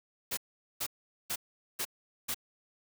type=noise bursts; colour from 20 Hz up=white; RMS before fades=-34 dBFS; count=5; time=0.31-2.345 s; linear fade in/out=10 ms; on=63 ms; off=430 ms; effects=none